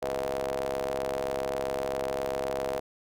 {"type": "ring-modulated tone", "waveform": "sawtooth", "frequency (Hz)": 67.6, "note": "C#2", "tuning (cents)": -43, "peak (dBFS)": -22, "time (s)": [0.02, 2.8], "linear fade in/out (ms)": 10, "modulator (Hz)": 563, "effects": []}